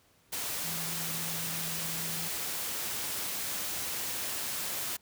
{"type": "tone in noise", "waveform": "sine", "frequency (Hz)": 164.81, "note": "E3", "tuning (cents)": 0, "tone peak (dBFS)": -42, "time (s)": [0.64, 2.28], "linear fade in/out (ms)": 10, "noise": "white", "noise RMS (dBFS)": -35, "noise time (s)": [0.32, 4.97], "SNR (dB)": -10, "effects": ["pink hiss -65 dBFS RMS until 5.01 s", "high-pass 60 Hz 12 dB/octave"]}